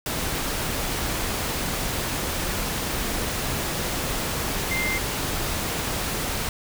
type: tone in noise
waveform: sine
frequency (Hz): 2093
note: C7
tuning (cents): 0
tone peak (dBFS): -25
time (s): 4.71-4.98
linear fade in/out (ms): 2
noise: pink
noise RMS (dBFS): -27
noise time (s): 0.06-6.49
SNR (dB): -1
effects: none